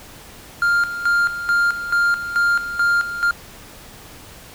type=tone with tremolo; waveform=triangle; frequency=1400 Hz; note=F6; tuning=4 cents sharp; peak=-12 dBFS; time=0.62-3.31 s; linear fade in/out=2 ms; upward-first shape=square; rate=2.3 Hz; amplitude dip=70%; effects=pink hiss -41 dBFS RMS until 4.54 s